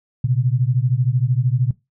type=beating tone pair; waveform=sine; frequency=120.2 / 133.2 Hz; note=B2 / C3; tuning=-46 / +31 cents; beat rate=13 Hz; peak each=-18 dBFS; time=0.24-1.71 s; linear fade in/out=5 ms; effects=noise-tail reverb RT60 0.2 s tail -19 dB re dry